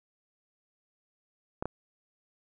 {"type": "clicks", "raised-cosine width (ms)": 1, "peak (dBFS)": -18, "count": 2, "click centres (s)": [1.625, 1.656], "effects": []}